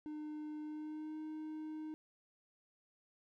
triangle tone with pitch glide, 303.4 to 310.3 Hz, D#4 to D#4, -44 to -5 cents, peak -40 dBFS, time 0.06-1.94 s, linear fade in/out 0 ms, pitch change +39 cents, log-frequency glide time 0.62-1.18 s, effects none

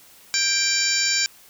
harmonic tone with a mistuned harmonic, 784 Hz, G5, in tune, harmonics 2 / 3 / 4 / 5 / 6 / 7 / 8 / 9, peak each -28 / -26 / -34 / -30 / -25 / -26 / -35 / -24 dBFS, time 0.34-1.26 s, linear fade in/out 0 ms, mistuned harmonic 2, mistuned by +24 cents, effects white hiss -50 dBFS RMS until 1.49 s

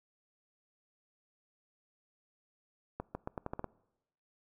accelerating click train, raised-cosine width 1 ms, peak -23 dBFS, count 8, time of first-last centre 3-3.643 s, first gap 150 ms, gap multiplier 0.83, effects noise-tail reverb RT60 0.9 s tail -23 dB re dry

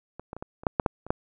clicks, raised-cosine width 1 ms, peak -24 / -22 / -24 / -21 / -28 / -7 / -7 / -7 / -26 / -9 dBFS, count 10, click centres 0.196 / 0.331 / 0.366 / 0.425 / 0.635 / 0.668 / 0.798 / 0.862 / 1.066 / 1.105 s, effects none

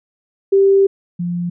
sine tone pair in turn, 392 / 174.62 Hz, G4 / F3, 0 / 0 cents, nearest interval octave + major second, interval 1400 cents, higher first, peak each -8 / -18 dBFS, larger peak first, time 0.52-0.87 / 1.19-1.5 s, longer first, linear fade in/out 10 ms, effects none

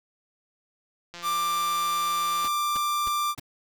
click train, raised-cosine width 0.2 ms, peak -23 dBFS, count 232, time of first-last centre 1.14-2.475 s, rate 173 Hz
45% pulse tone, 1183 Hz, D6, 12 cents sharp, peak -24 dBFS, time 1.22-3.35 s, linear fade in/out 50 ms
pink noise bursts, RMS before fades -37 dBFS, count 4, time 2.44-3.398 s, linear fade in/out 5 ms, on 22 ms, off 290 ms
effects none

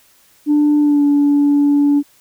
sine tone with pitch glide, 295.7 to 287.6 Hz, D4 to D4, +12 to -36 cents, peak -8 dBFS, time 0.46-2.03 s, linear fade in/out 50 ms, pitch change -48 cents, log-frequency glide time 0.8-1.03 s, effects tanh soft clip ceiling -7 dBFS + white hiss -52 dBFS RMS until 2.2 s

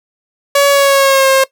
sawtooth tone with pitch glide, 564 to 534.5 Hz, C#5 to C5, +30 to +37 cents, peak -3 dBFS, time 0.55-1.44 s, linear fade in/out 5 ms, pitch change -93 cents, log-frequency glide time 0.7-1.28 s, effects noise-tail reverb RT60 0.1 s tail -19 dB re dry

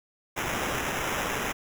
blue noise with sample-and-hold, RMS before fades -30 dBFS, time 0.36-1.53 s, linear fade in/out 20 ms, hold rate 4410 Hz, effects none

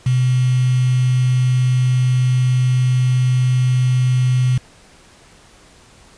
sine tone with quantisation, 126.6 Hz, B2, 43 cents sharp, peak -12 dBFS, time 0.06-4.58 s, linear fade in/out 5 ms, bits 5, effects pink hiss -47 dBFS RMS until 6.17 s + resampled to 22050 Hz

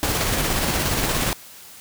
pink noise with tremolo, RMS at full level -21 dBFS, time 0.03-1.33 s, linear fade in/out 0 ms, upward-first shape square, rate 17 Hz, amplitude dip 25%, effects white hiss -43 dBFS RMS until 1.8 s

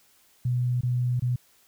sine tone with dropouts, 123.7 Hz, B2, 3 cents sharp, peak -22 dBFS, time 0.45-1.36 s, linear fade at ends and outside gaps 5 ms, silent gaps 0.81-0.832 / 1.197-1.221 s, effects white hiss -61 dBFS RMS until 1.67 s

